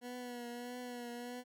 20% pulse tone with vibrato, 243.5 Hz, B3, 24 cents flat, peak -38 dBFS, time 0.01-1.44 s, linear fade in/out 50 ms, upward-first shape triangle, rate 1.6 Hz, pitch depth 39 cents each way, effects none

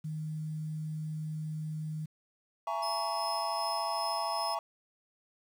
sine tone, 155.3 Hz, D#3, 3 cents flat, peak -34 dBFS, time 0.04-2.06 s, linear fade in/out 10 ms
triangle chord, A# half-diminished seventh, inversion second, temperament just, 671.3 / 839.1 / 932.3 / 1118.8 Hz, E5 / G#5 / A#5 / C#6, +31 / +18 / 0 / +16 cents, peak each -35 dBFS, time 2.67-4.59 s, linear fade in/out 2 ms
40% pulse tone with tremolo, 5160 Hz, E8, 38 cents flat, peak -35 dBFS, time 2.82-4.55 s, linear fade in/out 10 ms, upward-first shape sine, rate 2.6 Hz, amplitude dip 35%
effects 10-bit

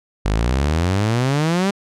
sawtooth exponential sweep, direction up, 49 to 203.4 Hz, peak -12 dBFS, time 0.25-1.71 s, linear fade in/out 10 ms, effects low-pass 8000 Hz 12 dB/octave

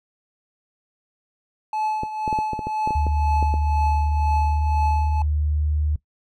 triangle tone with tremolo, 862 Hz, A5, 36 cents flat, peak -18 dBFS, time 1.73-5.22 s, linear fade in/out 2 ms, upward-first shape triangle, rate 2 Hz, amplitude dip 70%
clicks, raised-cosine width 2 ms, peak -15 dBFS, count 12, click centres 2.034 / 2.278 / 2.328 / 2.388 / 2.533 / 2.592 / 2.67 / 2.875 / 2.907 / 3.067 / 3.427 / 3.54 s
sine tone with pitch glide, 73.9 to 75.06 Hz, D2 to D2, +11 to +38 cents, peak -19 dBFS, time 2.95-5.96 s, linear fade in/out 5 ms, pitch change +27 cents, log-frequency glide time 3.98-4.86 s
effects noise-tail reverb RT60 0.1 s tail -18 dB re dry

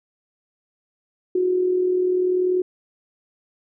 sine tone with amplitude modulation, 365.2 Hz, F#4, 23 cents flat, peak -15 dBFS, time 1.35-2.62 s, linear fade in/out 5 ms, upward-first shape sine, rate 40.3 Hz, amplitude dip 45%, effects none

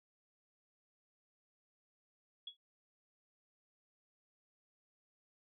sine tone with exponential decay, 3357 Hz, G#7, 18 cents sharp, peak -40 dBFS, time 2.47-2.57 s, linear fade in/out 5 ms, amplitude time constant 20 ms, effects none

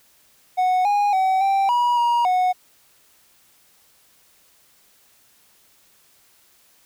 triangle tone with pitch steps, 737 / 820 / 758 / 783 / 966 / 950 / 734 Hz, F#5 / G#5 / F#5 / G5 / B5 / A#5 / F#5, -7 / -22 / +42 / -2 / -39 / +33 / -14 cents, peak -14 dBFS, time 0.57-2.53 s, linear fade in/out 20 ms, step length 280 ms, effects white hiss -57 dBFS RMS until 6.85 s

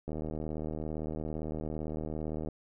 click train, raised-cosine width 2 ms, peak -24 dBFS, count 188, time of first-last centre 0.08-2.487 s, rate 77.7 Hz, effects none

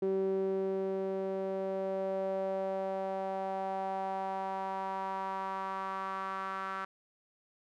sawtooth tone with band-pass filter sweep, 191.9 Hz, G3, 37 cents flat, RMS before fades -35 dBFS, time 0.02-6.85 s, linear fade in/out 5 ms, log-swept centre 380 to 1300 Hz, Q 4, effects none

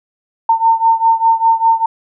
sine beating tone pair, 905 / 910 Hz, A5 / A#5, +48 / -42 cents, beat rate 5 Hz, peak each -11 / -13 dBFS, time 0.49-1.86 s, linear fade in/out 5 ms, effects none

